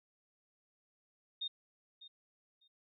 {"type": "tone with echo", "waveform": "sine", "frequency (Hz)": 3686, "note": "A#7", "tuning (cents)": -20, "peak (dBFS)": -36, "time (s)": [1.41, 1.48], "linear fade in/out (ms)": 10, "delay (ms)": 600, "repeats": 2, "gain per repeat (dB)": -15, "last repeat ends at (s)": 2.68, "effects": []}